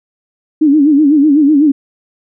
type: tone with vibrato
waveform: sine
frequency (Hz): 293.7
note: D4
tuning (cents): 0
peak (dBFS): -5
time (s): 0.61-1.72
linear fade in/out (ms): 10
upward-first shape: sine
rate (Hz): 8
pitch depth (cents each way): 120
effects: none